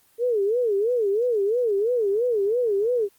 sine tone with vibrato, 442.4 Hz, A4, 9 cents sharp, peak -19 dBFS, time 0.18-3.09 s, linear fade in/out 50 ms, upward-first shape sine, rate 3 Hz, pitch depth 210 cents each way, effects white hiss -60 dBFS RMS until 3.18 s + Opus 24 kbps

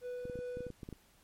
triangle tone with tremolo, 493.9 Hz, B4, in tune, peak -36 dBFS, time 0.01-0.71 s, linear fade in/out 50 ms, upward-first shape sine, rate 2.7 Hz, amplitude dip 25%
clicks, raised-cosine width 3 ms, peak -31 dBFS, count 11, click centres 0.254 / 0.298 / 0.356 / 0.39 / 0.571 / 0.606 / 0.667 / 0.703 / 0.832 / 0.889 / 0.927 s
effects pink hiss -66 dBFS RMS until 1.23 s + MP3 64 kbps

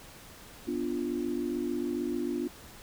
sine chord, B diminished, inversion none, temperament equal, 246.9 / 293.7 / 349.2 Hz, B3 / D4 / F4, 0 / 0 / 0 cents, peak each -34 / -34 / -33 dBFS, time 0.67-2.48 s, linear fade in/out 10 ms, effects pink hiss -50 dBFS RMS until 2.82 s

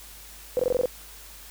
sine tone bursts, 502 Hz, B4, 28 cents sharp, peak -19 dBFS, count 7, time 0.57-0.857 s, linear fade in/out 0 ms, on 23 ms, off 21 ms, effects added 50 Hz sine -49 dBFS peak until 1.5 s + white hiss -46 dBFS RMS until 1.5 s

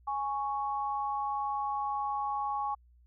sine tone pair together, 830.6 / 1108.7 Hz, G#5 / C#6, 0 / 0 cents, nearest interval perfect fourth, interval 500 cents, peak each -32 / -34 dBFS, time 0.07-2.75 s, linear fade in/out 10 ms, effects added 60 Hz sine -58 dBFS peak until 3.06 s

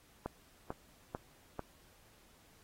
click train, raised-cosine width 1 ms, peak -24 dBFS, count 4, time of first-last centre 0.26-1.593 s, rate 2.25 Hz, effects pink hiss -65 dBFS RMS until 2.63 s + AAC 48 kbps

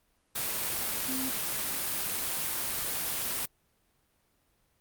sine tone in noise, 261.6 Hz, C4, in tune, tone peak -34 dBFS, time 1.08-1.3 s, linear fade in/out 10 ms, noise white, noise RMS -32 dBFS, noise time 0.35-3.46 s, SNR -5 dB, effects pink hiss -71 dBFS RMS until 4.8 s + Opus 32 kbps

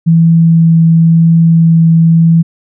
sine tone with vibrato, 164.81 Hz, E3, in tune, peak -3 dBFS, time 0.06-2.43 s, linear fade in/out 20 ms, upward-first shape triangle, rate 0.96 Hz, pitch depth 8 cents each way, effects none

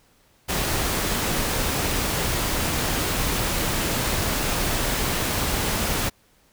pink noise, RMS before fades -24 dBFS, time 0.48-6.1 s, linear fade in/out 20 ms, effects pink hiss -60 dBFS RMS until 6.52 s

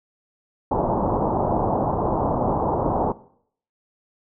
white low-pass noise, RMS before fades -22 dBFS, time 0.71-3.12 s, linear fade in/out 2 ms, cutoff 970 Hz, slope 48 dB/octave, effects noise-tail reverb RT60 0.6 s tail -18 dB re dry

